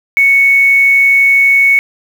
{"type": "tone with quantisation", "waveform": "sine", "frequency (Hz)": 2217, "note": "C#7", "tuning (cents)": 0, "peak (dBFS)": -5, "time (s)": [0.17, 1.79], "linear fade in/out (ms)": 0, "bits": 5, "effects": []}